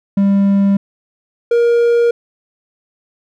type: tone pair in turn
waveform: triangle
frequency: 198.3 / 471.6 Hz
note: G3 / A#4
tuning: +20 / +20 cents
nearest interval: octave + minor third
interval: 1500 cents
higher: second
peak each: -7 dBFS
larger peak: neither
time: 0.17-0.77 / 1.51-2.11 s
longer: neither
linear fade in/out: 5 ms
effects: none